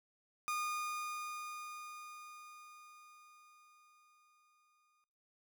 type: tone with exponential decay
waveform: 30% pulse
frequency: 1222 Hz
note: D#6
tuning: 32 cents flat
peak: -32 dBFS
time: 0.48-5.04 s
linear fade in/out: 0 ms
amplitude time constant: 990 ms
effects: noise-tail reverb RT60 0.7 s tail -19 dB re dry